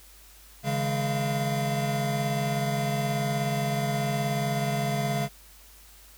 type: tone cluster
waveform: square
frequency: 140.9 / 159.9 / 205.8 / 688 Hz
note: C#3 / D#3 / G#3 / F5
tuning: +29 / +48 / -16 / -26 cents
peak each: -29 / -38 / -33 / -31 dBFS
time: 0.63-5.29 s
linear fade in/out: 50 ms
effects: added 50 Hz sine -53 dBFS peak until 6.17 s + white hiss -53 dBFS RMS until 6.17 s